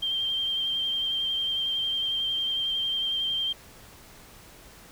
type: tone with vibrato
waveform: sine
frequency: 3163 Hz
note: G7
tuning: 15 cents sharp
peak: -25 dBFS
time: 0.02-3.53 s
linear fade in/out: 10 ms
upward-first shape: triangle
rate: 11 Hz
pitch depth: 22 cents each way
effects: pink hiss -50 dBFS RMS until 4.91 s